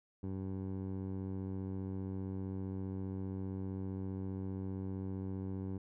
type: tone with low-pass filter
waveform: 15% pulse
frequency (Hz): 95.2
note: F#2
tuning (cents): +50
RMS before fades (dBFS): -40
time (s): 0.23-5.78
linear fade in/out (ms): 5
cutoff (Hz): 480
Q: 0.58
effects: none